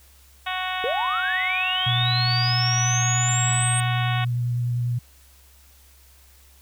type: harmonic tone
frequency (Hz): 370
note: F#4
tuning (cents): 0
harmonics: 2 / 3 / 4 / 5 / 6 / 7 / 8 / 9 / 10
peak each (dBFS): -30 / -32 / -33 / -34 / -35 / -35 / -36 / -37 / -37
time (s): 0.46-4.25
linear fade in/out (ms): 10
type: linear sweep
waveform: sine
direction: up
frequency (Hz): 437.6 to 8590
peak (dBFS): -23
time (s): 0.84-3.8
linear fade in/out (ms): 0
type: tone with vibrato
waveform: sine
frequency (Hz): 121.2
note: B2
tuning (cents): -32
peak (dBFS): -21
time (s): 1.86-4.99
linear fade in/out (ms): 10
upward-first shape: triangle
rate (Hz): 10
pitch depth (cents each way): 17
effects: added 67 Hz sine -52 dBFS peak until 6.61 s + white hiss -55 dBFS RMS until 6.61 s

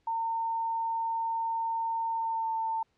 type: tone with pitch glide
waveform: sine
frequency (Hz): 910 to 897.5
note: A#5 to A5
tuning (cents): -42 to +34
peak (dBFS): -28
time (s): 0.07-2.83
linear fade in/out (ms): 5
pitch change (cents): -24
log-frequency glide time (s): 2.09-2.61
effects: pink hiss -73 dBFS RMS until 2.97 s + low-pass 5000 Hz 12 dB/octave

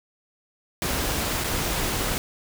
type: noise with dropouts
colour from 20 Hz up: pink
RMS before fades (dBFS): -26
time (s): 0.82-2.18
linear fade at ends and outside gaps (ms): 0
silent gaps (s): 1.438-1.443
effects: none

